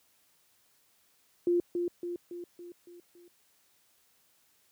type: tone with echo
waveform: sine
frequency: 349.1 Hz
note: F4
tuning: 1 cent flat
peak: -23 dBFS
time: 1.47-1.6 s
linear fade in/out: 2 ms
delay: 280 ms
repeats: 6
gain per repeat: -5 dB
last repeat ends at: 3.28 s
effects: white hiss -68 dBFS RMS until 4.71 s + high-pass 60 Hz 12 dB/octave